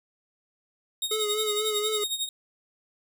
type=tone with tremolo; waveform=sawtooth; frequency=3729 Hz; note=A#7; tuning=in tune; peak=-22 dBFS; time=1.02-2.29 s; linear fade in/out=2 ms; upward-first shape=sine; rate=11 Hz; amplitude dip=75%
type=tone with vibrato; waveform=square; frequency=425.3 Hz; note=G#4; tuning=41 cents sharp; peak=-28 dBFS; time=1.11-2.04 s; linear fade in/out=5 ms; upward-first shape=sine; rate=4.1 Hz; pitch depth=38 cents each way
effects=none